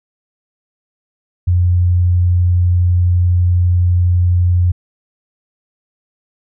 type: tone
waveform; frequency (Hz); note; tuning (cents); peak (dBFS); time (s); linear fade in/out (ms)
sine; 88.8; F2; +29; -9; 1.47-4.72; 10
effects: none